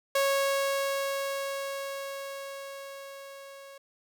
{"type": "tone with level ramp", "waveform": "sawtooth", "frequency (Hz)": 551, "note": "C#5", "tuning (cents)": -11, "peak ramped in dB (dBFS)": [-19, -42], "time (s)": [0.15, 3.78], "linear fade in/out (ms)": 5, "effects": []}